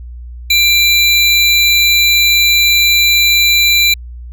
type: tone pair together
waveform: square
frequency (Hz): 2365 / 3977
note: D7 / B7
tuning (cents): +12 / +11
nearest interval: major sixth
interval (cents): 899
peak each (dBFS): -11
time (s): 0.5-3.94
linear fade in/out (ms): 5
effects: added 60 Hz sine -26 dBFS peak until 4.32 s

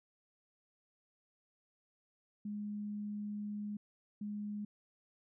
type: tone bursts at uneven times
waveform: sine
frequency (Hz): 207.7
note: G#3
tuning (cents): 0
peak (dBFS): -38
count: 2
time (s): 2.45-3.77 / 4.21-4.65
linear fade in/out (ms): 5
effects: none

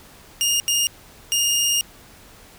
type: tone bursts at uneven times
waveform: 20% pulse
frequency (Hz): 2832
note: F7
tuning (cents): +23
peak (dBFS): -13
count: 3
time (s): 0.41-0.6 / 0.68-0.87 / 1.32-1.81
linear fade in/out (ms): 0
effects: pink hiss -47 dBFS RMS until 2.58 s

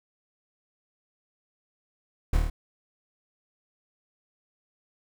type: noise with echo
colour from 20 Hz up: brown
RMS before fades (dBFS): -21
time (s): 2.33-2.37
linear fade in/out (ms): 5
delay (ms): 26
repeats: 5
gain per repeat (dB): -2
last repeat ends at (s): 2.5
effects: none

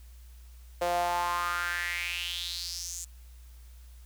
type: tone with high-pass filter sweep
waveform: sawtooth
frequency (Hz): 174.61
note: F3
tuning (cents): 0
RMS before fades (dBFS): -32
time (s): 0.81-3.05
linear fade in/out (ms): 10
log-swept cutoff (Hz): 570 to 7300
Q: 5.1
effects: added 60 Hz sine -47 dBFS peak until 4.05 s + white hiss -62 dBFS RMS until 4.05 s

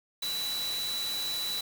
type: tone in noise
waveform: sine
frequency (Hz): 3951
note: B7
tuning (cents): 0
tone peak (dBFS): -31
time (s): 0.22-1.61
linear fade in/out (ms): 5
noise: white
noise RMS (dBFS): -38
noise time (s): 0.22-1.61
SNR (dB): +4
effects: none

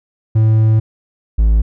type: tone pair in turn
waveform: triangle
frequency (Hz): 110 / 54.21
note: A2 / A1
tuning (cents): 0 / -25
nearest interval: octave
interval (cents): 1225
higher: first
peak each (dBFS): -6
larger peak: neither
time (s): 0.35-0.8 / 1.38-1.62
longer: first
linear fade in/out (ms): 10
effects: none

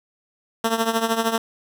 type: tone with tremolo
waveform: 10% pulse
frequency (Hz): 226.6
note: A#3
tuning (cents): -49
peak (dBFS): -8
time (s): 0.64-1.38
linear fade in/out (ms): 2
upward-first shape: triangle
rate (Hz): 13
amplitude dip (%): 80
effects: none

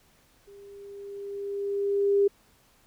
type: tone with level ramp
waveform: sine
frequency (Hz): 400.9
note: G4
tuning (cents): +39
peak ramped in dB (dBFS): -47 to -17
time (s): 0.47-2.28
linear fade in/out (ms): 10
effects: pink hiss -62 dBFS RMS until 2.86 s

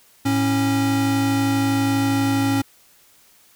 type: tone pair together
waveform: square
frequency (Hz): 109.17 / 275.1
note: A2 / C#4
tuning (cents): -13 / -13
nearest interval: octave + major third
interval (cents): 1600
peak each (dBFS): -24 / -19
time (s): 0.25-2.62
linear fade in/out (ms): 10
effects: white hiss -54 dBFS RMS until 3.55 s

